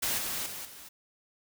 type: noise with level steps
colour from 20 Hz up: white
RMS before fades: -30 / -34 / -40 / -48 dBFS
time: 0.02-0.89 s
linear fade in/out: 10 ms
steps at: 0.18 / 0.46 / 0.65 s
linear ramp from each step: 2 ms
effects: none